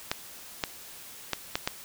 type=clicks; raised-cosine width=0.2 ms; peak=-9 dBFS; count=5; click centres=0.115 / 0.638 / 1.333 / 1.555 / 1.675 s; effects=white hiss -46 dBFS RMS until 1.84 s